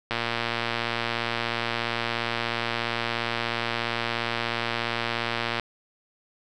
click train, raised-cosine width 0.3 ms, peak -10 dBFS, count 643, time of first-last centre 0.11-5.597 s, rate 117 Hz, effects none

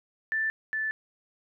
sine tone pair in turn, 1767 / 1752.8 Hz, A6 / A6, +7 / -7 cents, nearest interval unison, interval 14 cents, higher first, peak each -25 / -27 dBFS, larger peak first, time 0.32-0.5 / 0.73-0.91 s, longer neither, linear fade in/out 0 ms, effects none

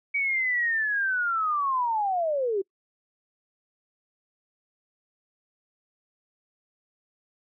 sine linear sweep, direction down, 2273 to 370 Hz, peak -23 dBFS, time 0.14-2.62 s, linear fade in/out 10 ms, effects noise-tail reverb RT60 0.1 s tail -24 dB re dry

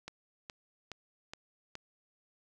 click train, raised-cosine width 0.2 ms, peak -25 dBFS, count 5, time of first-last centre 0.08-1.754 s, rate 2.39 Hz, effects none

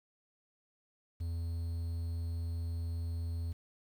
triangle tone with quantisation, 83.8 Hz, E2, 29 cents sharp, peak -32 dBFS, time 1.2-3.53 s, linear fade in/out 10 ms, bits 10, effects none

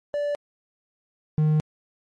triangle tone pair in turn, 582 / 153.75 Hz, D5 / D#3, -16 / -20 cents, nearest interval octave + major seventh, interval 2304 cents, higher first, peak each -21 / -15 dBFS, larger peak second, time 0.14-0.35 / 1.38-1.6 s, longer second, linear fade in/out 0 ms, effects MP3 48 kbps

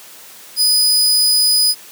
sawtooth tone, 4978 Hz, D#8, in tune, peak -8 dBFS, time 0.56-1.75 s, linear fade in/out 50 ms, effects white hiss -39 dBFS RMS until 1.91 s + high-pass 200 Hz 12 dB/octave

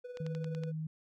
triangle tone with tremolo, 494 Hz, B4, in tune, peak -38 dBFS, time 0.04-0.72 s, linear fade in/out 10 ms, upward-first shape sine, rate 19 Hz, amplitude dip 55%
clicks, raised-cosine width 0.2 ms, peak -30 dBFS, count 6, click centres 0.172 / 0.265 / 0.35 / 0.444 / 0.549 / 0.636 s
sine tone, 157.2 Hz, D#3, 18 cents sharp, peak -35 dBFS, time 0.2-0.87 s, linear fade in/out 5 ms
effects none

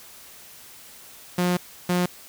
sawtooth tone bursts at uneven times, 178.4 Hz, F3, 37 cents sharp, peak -16 dBFS, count 2, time 1.38-1.57 / 1.89-2.06 s, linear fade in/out 5 ms, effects white hiss -46 dBFS RMS until 2.28 s

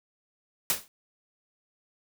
white noise with exponential decay, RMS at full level -22 dBFS, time 0.7-0.88 s, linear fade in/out 0 ms, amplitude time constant 37 ms, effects none

